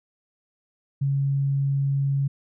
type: tone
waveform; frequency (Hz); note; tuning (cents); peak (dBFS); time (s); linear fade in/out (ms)
sine; 138.59; C#3; 0; -20; 1.01-2.28; 10
effects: none